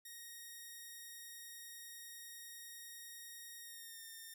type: tone with pitch glide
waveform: 5% pulse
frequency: 1870 to 1821 Hz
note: A#6 to A#6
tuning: +5 to -41 cents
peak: -40 dBFS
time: 0.05-4.34 s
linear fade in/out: 5 ms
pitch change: -46 cents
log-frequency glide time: 3.59-4.04 s
effects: none